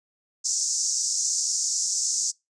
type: band-pass noise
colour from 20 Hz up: white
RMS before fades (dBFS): -26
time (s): 0.44-2.32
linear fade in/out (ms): 20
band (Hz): 5400 to 7400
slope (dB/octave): 48
effects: noise-tail reverb RT60 0.2 s tail -24 dB re dry + resampled to 22050 Hz